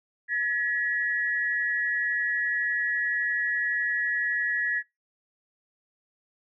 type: tone pair together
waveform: sine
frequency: 1695 / 1916.8 Hz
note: G#6 / A#6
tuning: +35 / +48 cents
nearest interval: major second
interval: 213 cents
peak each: -27 dBFS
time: 0.28-4.83 s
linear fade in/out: 50 ms
effects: noise-tail reverb RT60 0.2 s tail -26 dB re dry